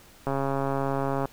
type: click train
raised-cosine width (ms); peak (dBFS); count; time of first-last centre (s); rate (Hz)
1; -14; 136; 0.27-1.255; 137
effects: pink hiss -53 dBFS RMS until 1.32 s